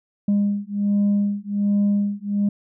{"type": "beating tone pair", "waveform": "sine", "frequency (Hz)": [202.7, 204], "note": ["G#3", "G#3"], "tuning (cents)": [-42, -31], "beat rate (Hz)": 1.3, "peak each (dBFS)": -19, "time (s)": [0.28, 2.49], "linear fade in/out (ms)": 5, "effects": ["tanh soft clip ceiling -14 dBFS"]}